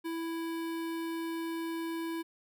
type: tone with notch filter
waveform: square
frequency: 330.3 Hz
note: E4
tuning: 4 cents sharp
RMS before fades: -36 dBFS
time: 0.04-2.23 s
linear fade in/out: 20 ms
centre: 6400 Hz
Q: 1.3
effects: none